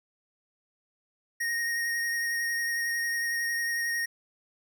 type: tone with vibrato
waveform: square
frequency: 1864.7 Hz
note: A#6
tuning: in tune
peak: -28 dBFS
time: 1.4-4.06 s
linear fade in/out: 10 ms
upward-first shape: sine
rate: 11 Hz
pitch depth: 14 cents each way
effects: none